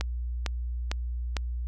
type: click train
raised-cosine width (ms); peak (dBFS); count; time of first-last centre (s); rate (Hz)
0.2; -12; 4; 0.01-1.367; 2.21
effects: added 60 Hz sine -29 dBFS peak until 1.67 s